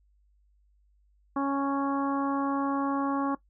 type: harmonic tone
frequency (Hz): 277.2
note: C#4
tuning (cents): 0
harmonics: 1 / 2 / 3 / 4 / 5 / 6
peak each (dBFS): -27 / -36 / -34 / -32 / -42 / -47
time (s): 1.36-3.35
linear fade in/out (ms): 5
effects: noise-tail reverb RT60 0.1 s tail -18 dB re dry + added 50 Hz sine -62 dBFS peak until 3.49 s